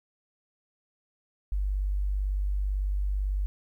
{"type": "tone", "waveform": "sine", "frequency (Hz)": 49, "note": "G1", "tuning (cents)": 0, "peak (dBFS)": -25, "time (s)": [1.52, 3.46], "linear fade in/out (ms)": 0, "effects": ["11-bit"]}